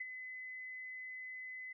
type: tone with ADSR envelope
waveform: sine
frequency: 2023 Hz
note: B6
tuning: 41 cents sharp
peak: -37 dBFS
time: 0-1.73 s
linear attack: 9 ms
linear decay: 27 ms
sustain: -7 dB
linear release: 9 ms
effects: none